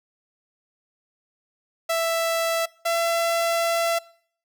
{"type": "tone pair in turn", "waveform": "sawtooth", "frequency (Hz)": [662, 672.8], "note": ["E5", "E5"], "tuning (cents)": [7, 35], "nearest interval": "unison", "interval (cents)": 28, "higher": "second", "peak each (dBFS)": -17, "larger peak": "neither", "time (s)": [[1.89, 2.66], [2.85, 3.99]], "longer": "second", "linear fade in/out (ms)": 10, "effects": ["noise-tail reverb RT60 0.6 s tail -24 dB re dry"]}